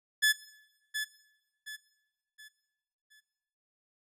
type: tone with echo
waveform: sawtooth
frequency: 1724 Hz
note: A6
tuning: 36 cents flat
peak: -18 dBFS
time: 0.22-0.33 s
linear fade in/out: 20 ms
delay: 720 ms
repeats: 4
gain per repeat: -9 dB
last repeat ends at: 3.21 s
effects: noise-tail reverb RT60 1.0 s tail -18 dB re dry + resampled to 32000 Hz